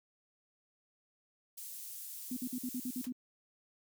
pink high-pass noise, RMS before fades -46 dBFS, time 1.57-3.06 s, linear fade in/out 10 ms, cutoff 10000 Hz, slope 12 dB/octave
sine tone bursts, 250 Hz, B3, 21 cents sharp, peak -35 dBFS, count 8, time 2.31-3.124 s, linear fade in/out 5 ms, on 58 ms, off 50 ms
white noise with exponential decay, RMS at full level -43 dBFS, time 3.04-3.13 s, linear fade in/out 2 ms, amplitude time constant 19 ms
effects none

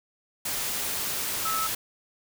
sine tone in noise, 1303 Hz, E6, 20 cents flat, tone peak -27 dBFS, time 1.45-1.67 s, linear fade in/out 5 ms, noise white, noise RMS -30 dBFS, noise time 0.45-1.75 s, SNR 0 dB, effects none

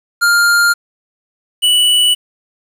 square tone pair in turn, 1403 / 2957 Hz, F6 / F#7, +8 / -2 cents, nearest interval octave + minor second, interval 1290 cents, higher second, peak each -9 dBFS, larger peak neither, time 0.21-0.74 / 1.62-2.15 s, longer neither, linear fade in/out 20 ms, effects resampled to 32000 Hz + 7-bit

